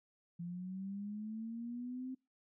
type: linear sweep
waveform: sine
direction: up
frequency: 170 to 261.6 Hz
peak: -40 dBFS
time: 0.39-2.15 s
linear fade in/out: 10 ms
effects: noise-tail reverb RT60 0.3 s tail -26 dB re dry